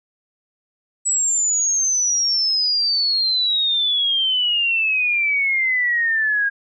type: exponential sweep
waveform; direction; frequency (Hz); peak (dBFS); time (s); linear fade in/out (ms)
sine; down; 7902 to 1620; -16; 1.05-6.5; 20
effects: none